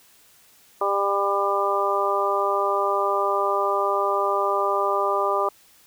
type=harmonic tone; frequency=199.3 Hz; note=G3; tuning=29 cents sharp; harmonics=2 / 3 / 4 / 5 / 6; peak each=-26 / -26 / -28 / -27 / -24 dBFS; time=0.81-5.49 s; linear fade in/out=5 ms; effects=white hiss -55 dBFS RMS until 5.86 s